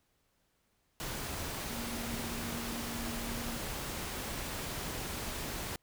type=tone in noise; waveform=sine; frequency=234.1 Hz; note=A#3; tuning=8 cents sharp; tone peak=-41 dBFS; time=1.7-3.58 s; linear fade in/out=0 ms; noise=pink; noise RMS=-39 dBFS; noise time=1-5.76 s; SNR=-5 dB; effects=pink hiss -75 dBFS RMS until 5.82 s